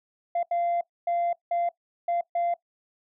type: tone bursts at uneven times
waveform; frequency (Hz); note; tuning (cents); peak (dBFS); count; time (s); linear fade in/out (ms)
sine; 691; F5; -19; -21; 6; 0.35-0.43 / 0.51-0.81 / 1.07-1.33 / 1.51-1.69 / 2.08-2.21 / 2.35-2.54; 5
effects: noise-tail reverb RT60 0.1 s tail -20 dB re dry + tanh soft clip ceiling -21 dBFS